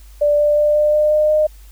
sine tone with pitch steps, 587.3 / 591.4 / 595.5 / 599.6 / 603.8 / 608 / 612.2 Hz, D5 / D5 / D5 / D5 / D5 / D#5 / D#5, 0 / +12 / +24 / +36 / +48 / -40 / -28 cents, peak -11 dBFS, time 0.21-1.47 s, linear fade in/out 10 ms, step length 180 ms, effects added 50 Hz sine -38 dBFS peak until 1.71 s + white hiss -51 dBFS RMS until 1.71 s

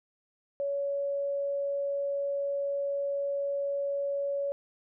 sine tone, 562 Hz, C#5, 24 cents sharp, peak -28 dBFS, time 0.6-4.52 s, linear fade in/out 0 ms, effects none

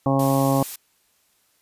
harmonic tone, 136.3 Hz, C#3, 29 cents flat, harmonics 1 / 2 / 3 / 4 / 5 / 6 / 7 / 8, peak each -22 / -21 / -32 / -24 / -28 / -27 / -33 / -29 dBFS, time 0.06-0.63 s, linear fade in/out 2 ms
blue noise, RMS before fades -32 dBFS, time 0.19-0.76 s, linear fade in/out 5 ms
effects white hiss -64 dBFS RMS until 1.61 s + resampled to 32000 Hz

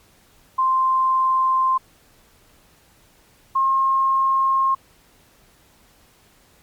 sine tone pair in turn, 1046.5 / 1071 Hz, C6 / C6, 0 / +40 cents, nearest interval unison, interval 40 cents, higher second, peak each -15 dBFS, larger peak neither, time 0.58-1.78 / 3.55-4.75 s, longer neither, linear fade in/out 10 ms, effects pink hiss -55 dBFS RMS until 6.62 s + MP3 96 kbps

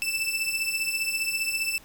sawtooth beating tone pair, 2637 / 2652 Hz, E7 / E7, 0 / +10 cents, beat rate 15 Hz, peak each -26 / -25 dBFS, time 0.02-1.78 s, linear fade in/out 0 ms, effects pink hiss -52 dBFS RMS until 1.84 s

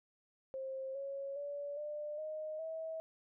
sine tone with pitch steps, 531 / 552 / 573.7 / 596.4 / 619.9 / 644.4 Hz, C5 / C#5 / D5 / D5 / D#5 / E5, +25 / -7 / -41 / +27 / -7 / -39 cents, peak -39 dBFS, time 0.54-3 s, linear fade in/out 0 ms, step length 410 ms, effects none

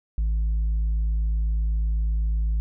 sine tone with tanh clipping, 54 Hz, A1, 32 cents flat, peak -21 dBFS, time 0.18-2.6 s, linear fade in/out 0 ms, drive 2 dB, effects none

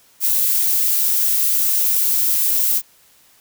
violet noise, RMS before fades -17 dBFS, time 0.2-2.82 s, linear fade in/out 50 ms, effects white hiss -53 dBFS RMS until 3.4 s

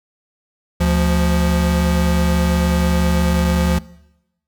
square tone pair together, 73.51 / 174.61 Hz, D2 / F3, +2 / 0 cents, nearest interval octave + minor third, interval 1498 cents, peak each -17 dBFS, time 0.8-3.79 s, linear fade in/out 10 ms, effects noise-tail reverb RT60 0.9 s tail -21 dB re dry

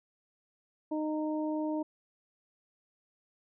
harmonic tone, 307.9 Hz, D#4, 18 cents flat, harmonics 1 / 2 / 3, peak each -31 / -37 / -41 dBFS, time 0.91-1.83 s, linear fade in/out 10 ms, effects none

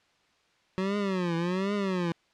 25% pulse tone with vibrato, 185 Hz, F#3, in tune, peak -23 dBFS, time 0.78-2.12 s, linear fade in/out 0 ms, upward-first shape triangle, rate 1.3 Hz, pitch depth 200 cents each way, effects white hiss -66 dBFS RMS until 2.33 s + low-pass 4000 Hz 12 dB/octave

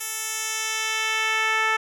10% pulse tone with band-pass filter sweep, 440 Hz, A4, in tune, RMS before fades -25 dBFS, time 0-1.77 s, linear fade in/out 10 ms, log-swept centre 11000 to 1600 Hz, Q 0.96, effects none

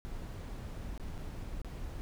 brown noise with dropouts, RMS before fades -41 dBFS, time 0.05-2.01 s, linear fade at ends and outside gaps 0 ms, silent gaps 0.977-0.997 / 1.179-1.185 / 1.617-1.647 s, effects none

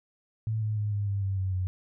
sine tone with pitch steps, 110.2 / 107.43 / 104.74 / 102.11 / 99.55 / 97.05 / 94.61 / 92.24 Hz, A2 / A2 / G#2 / G#2 / G2 / G2 / F#2 / F#2, +3 / -41 / +15 / -29 / +27 / -17 / +39 / -5 cents, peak -26 dBFS, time 0.47-1.67 s, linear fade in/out 0 ms, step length 150 ms, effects none

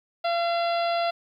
harmonic tone, 683 Hz, F5, 39 cents flat, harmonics 1 / 2 / 3 / 4 / 5 / 6 / 7, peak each -23 / -32 / -38 / -37 / -38 / -39 / -42 dBFS, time 0.24-1.11 s, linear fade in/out 10 ms, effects 10-bit

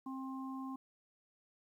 harmonic tone, 264.8 Hz, C4, 21 cents sharp, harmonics 1 / 3 / 4, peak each -41 / -52 / -48 dBFS, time 0.06-0.76 s, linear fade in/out 5 ms, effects 12-bit

